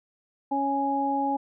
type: harmonic tone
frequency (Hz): 277.2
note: C#4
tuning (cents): 0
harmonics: 1 / 2 / 3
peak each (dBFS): -28 / -34 / -25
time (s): 0.51-1.37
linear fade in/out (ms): 10
effects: none